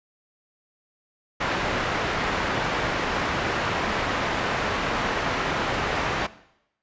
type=low-pass noise; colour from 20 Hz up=white; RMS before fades=-26 dBFS; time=1.4-6.27 s; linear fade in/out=10 ms; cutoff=1700 Hz; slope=12 dB/octave; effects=noise-tail reverb RT60 0.8 s tail -18 dB re dry + resampled to 16000 Hz